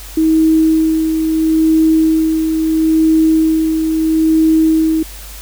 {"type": "tone with tremolo", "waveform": "sine", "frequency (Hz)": 318.7, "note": "D#4", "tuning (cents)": 42, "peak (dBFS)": -7, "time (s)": [0.17, 5.03], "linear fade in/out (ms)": 5, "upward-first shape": "sine", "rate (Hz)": 0.75, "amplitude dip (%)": 45, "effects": ["added 50 Hz sine -31 dBFS peak until 5.41 s", "white hiss -34 dBFS RMS until 5.41 s"]}